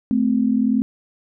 sine tone pair together, 217.6 / 258.4 Hz, A3 / C4, -19 / -21 cents, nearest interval minor third, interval 298 cents, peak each -18 dBFS, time 0.11-0.82 s, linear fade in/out 0 ms, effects none

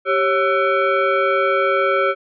sine tone with frequency modulation, 391.6 Hz, G4, 2 cents flat, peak -14 dBFS, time 0.05-2.15 s, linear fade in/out 50 ms, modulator 941 Hz, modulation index 1.6, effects none

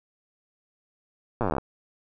slowing click train, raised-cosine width 1 ms, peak -12 dBFS, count 16, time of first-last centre 1.41-1.583 s, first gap 8 ms, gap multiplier 1.05, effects none

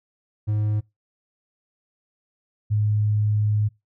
triangle / sine tone pair in turn, 106 / 105.54 Hz, G#2 / G#2, +36 / +28 cents, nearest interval unison, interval 8 cents, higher first, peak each -18 dBFS, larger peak neither, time 0.47-0.81 / 2.7-3.69 s, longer second, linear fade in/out 20 ms, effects noise-tail reverb RT60 0.2 s tail -22 dB re dry

